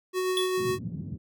square tone with tremolo, 370 Hz, F#4, in tune, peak -25 dBFS, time 0.13-0.79 s, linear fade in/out 50 ms, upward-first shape sine, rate 7.5 Hz, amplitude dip 25%
square tone with exponential decay, 3380 Hz, G#7, 30 cents sharp, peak -24 dBFS, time 0.37-0.61 s, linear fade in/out 1 ms, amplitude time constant 51 ms
white band-pass noise, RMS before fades -36 dBFS, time 0.57-1.18 s, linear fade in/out 20 ms, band 100 to 200 Hz, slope 24 dB/octave
effects none

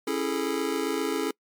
square chord, A major seventh, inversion first, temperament just, 275 / 330 / 412.5 / 440 Hz, C#4 / E4 / G#4 / A4, -14 / +2 / -12 / 0 cents, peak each -32 dBFS, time 0.07-1.31 s, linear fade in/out 5 ms, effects noise-tail reverb RT60 0.1 s tail -26 dB re dry + MP3 96 kbps

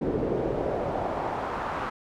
brown noise with band-pass filter sweep, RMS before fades -29 dBFS, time 0.01-1.9 s, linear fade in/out 10 ms, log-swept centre 370 to 1200 Hz, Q 1.9, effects none

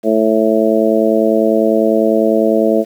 harmonic tone, 110 Hz, A2, in tune, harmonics 2 / 3 / 4 / 5 / 6, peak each -16 / -16 / -16 / -16 / -16 dBFS, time 0.03-2.85 s, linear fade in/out 50 ms, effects 7-bit

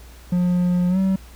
triangle tone with pitch glide, 178.2 to 190.99 Hz, F3 to G3, +35 to -45 cents, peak -14 dBFS, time 0.32-1.16 s, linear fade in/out 5 ms, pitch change +120 cents, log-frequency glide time 0.89-0.98 s, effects added 60 Hz sine -41 dBFS peak until 1.35 s + pink hiss -48 dBFS RMS until 1.35 s

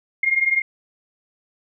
sine tone pair together, 2126 / 2146 Hz, C7 / C7, +27 / +43 cents, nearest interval unison, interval 16 cents, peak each -18 / -21 dBFS, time 0.23-0.62 s, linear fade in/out 5 ms, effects none

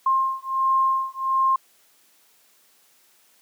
sine beating tone pair, 1061 / 1062.4 Hz, C6 / C6, +24 / +26 cents, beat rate 1.4 Hz, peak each -22 dBFS, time 0.06-1.56 s, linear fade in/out 5 ms, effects white hiss -59 dBFS RMS until 3.41 s + high-pass 200 Hz 12 dB/octave

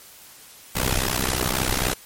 pink noise with amplitude modulation, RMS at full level -19 dBFS, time 0.75-1.94 s, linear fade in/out 10 ms, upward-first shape sine, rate 63.7 Hz, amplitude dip 100%, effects white hiss -46 dBFS RMS until 2.05 s + MP3 64 kbps

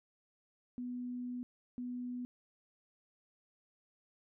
sine tone bursts at uneven times, 246.9 Hz, B3, in tune, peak -38 dBFS, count 2, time 0.78-1.43 / 1.78-2.25 s, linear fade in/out 0 ms, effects none

